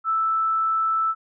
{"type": "tone", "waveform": "sine", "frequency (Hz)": 1318.5, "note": "E6", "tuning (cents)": 0, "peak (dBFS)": -19, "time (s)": [0.04, 1.15], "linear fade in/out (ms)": 50, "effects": []}